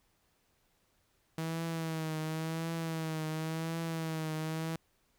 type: tone with vibrato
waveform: sawtooth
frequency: 160.9 Hz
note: E3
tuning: 42 cents flat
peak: -30 dBFS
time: 1.38-4.76 s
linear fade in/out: 2 ms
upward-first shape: triangle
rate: 0.93 Hz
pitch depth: 53 cents each way
effects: pink hiss -73 dBFS RMS until 5.18 s